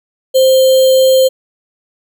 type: tone with sample-and-hold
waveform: sine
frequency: 523.3 Hz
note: C5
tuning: in tune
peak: -5 dBFS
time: 0.34-1.29 s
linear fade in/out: 20 ms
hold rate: 3675 Hz
effects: none